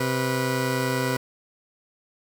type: tone pair together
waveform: 15% pulse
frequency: 130 / 489.9 Hz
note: C3 / B4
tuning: -11 / -14 cents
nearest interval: octave + major seventh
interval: 2297 cents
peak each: -18 / -21 dBFS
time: 0-1.17 s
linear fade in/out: 5 ms
effects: none